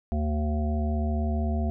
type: harmonic tone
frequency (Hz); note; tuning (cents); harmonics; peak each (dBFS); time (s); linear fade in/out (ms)
75.5; D2; +48; 1 / 3 / 5 / 7 / 9 / 10; -25 / -30 / -39 / -45 / -35 / -46; 0.12-1.7; 0
effects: none